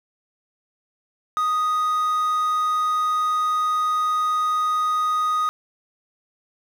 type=tone with quantisation; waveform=triangle; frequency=1244.5 Hz; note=D#6; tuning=in tune; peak=-17 dBFS; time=1.37-5.49 s; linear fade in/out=0 ms; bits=7; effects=none